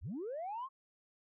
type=linear sweep; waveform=sine; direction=up; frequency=46.79 to 1100 Hz; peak=-37 dBFS; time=0.01-0.69 s; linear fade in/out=50 ms; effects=tanh soft clip ceiling -35 dBFS